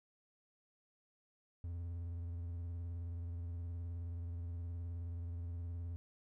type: tone with vibrato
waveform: triangle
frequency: 85.5 Hz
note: F2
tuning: 36 cents flat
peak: -38 dBFS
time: 1.64-5.96 s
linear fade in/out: 0 ms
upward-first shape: triangle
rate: 19 Hz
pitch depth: 61 cents each way
effects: none